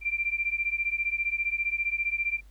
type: beating tone pair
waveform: sine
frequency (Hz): 2356 / 2371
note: D7 / D7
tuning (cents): +5 / +16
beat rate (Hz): 15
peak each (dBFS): -29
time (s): 0.01-2.41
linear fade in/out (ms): 50
effects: added 50 Hz sine -48 dBFS peak until 2.5 s + pink hiss -65 dBFS RMS until 2.5 s